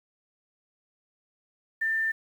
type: tone with quantisation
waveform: sine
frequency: 1789 Hz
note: A6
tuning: 28 cents sharp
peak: -24 dBFS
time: 1.81-2.12 s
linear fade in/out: 10 ms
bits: 9
effects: none